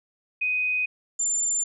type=tone pair in turn; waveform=sine; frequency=2500 / 7188 Hz; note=D#7 / A8; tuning=+8 / +36 cents; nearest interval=octave + tritone; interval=1828 cents; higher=second; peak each=-22 dBFS; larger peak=neither; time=0.41-0.86 / 1.19-1.64 s; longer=neither; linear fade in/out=10 ms; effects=none